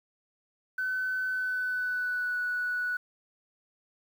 sine tone with pitch glide, 1515 to 1475.3 Hz, F#6 to F#6, +40 to -5 cents, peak -27 dBFS, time 0.78-2.97 s, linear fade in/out 5 ms, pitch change -45 cents, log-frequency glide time 1.3-2.38 s, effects tanh soft clip ceiling -23 dBFS + 9-bit

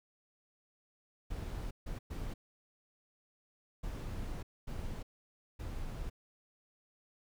brown noise bursts at uneven times, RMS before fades -40 dBFS, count 6, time 1.3-1.71 / 1.86-1.99 / 2.1-2.34 / 3.83-4.43 / 4.67-5.03 / 5.59-6.1 s, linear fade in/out 10 ms, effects none

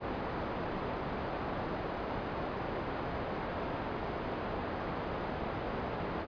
white low-pass noise, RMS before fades -37 dBFS, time 0-6.27 s, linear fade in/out 50 ms, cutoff 850 Hz, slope 12 dB/octave, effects resampled to 11025 Hz

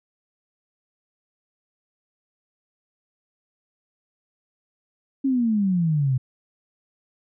sine exponential sweep, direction down, 277.2 to 125.1 Hz, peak -18 dBFS, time 5.24-6.18 s, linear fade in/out 10 ms, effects none

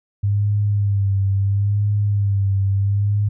sine tone with vibrato, 100.5 Hz, G2, 44 cents sharp, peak -15 dBFS, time 0.23-3.29 s, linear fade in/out 10 ms, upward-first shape sine, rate 0.74 Hz, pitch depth 48 cents each way, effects none

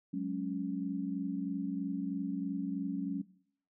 sine chord, F# suspended second, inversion none, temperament just, 185 / 208.1 / 277.5 Hz, F#3 / G#3 / C#4, 0 / +4 / +2 cents, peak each -37 / -39 / -36 dBFS, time 0.13-3.22 s, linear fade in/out 10 ms, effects noise-tail reverb RT60 0.6 s tail -19 dB re dry

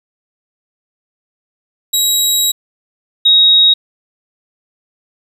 20% pulse / sine tone pair in turn, 3846 / 3780 Hz, B7 / A#7, -47 / +23 cents, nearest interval unison, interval 30 cents, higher first, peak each -5 dBFS, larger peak neither, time 1.93-2.52 / 3.25-3.74 s, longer first, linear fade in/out 10 ms, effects 7-bit

